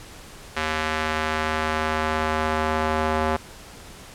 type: tone with band-pass filter sweep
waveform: square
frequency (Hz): 78.3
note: D#2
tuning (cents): +11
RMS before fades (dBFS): -24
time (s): 0.56-3.37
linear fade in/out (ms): 10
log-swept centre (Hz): 1900 to 890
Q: 0.9
effects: pink hiss -43 dBFS RMS until 4.14 s + low-pass 11000 Hz 12 dB/octave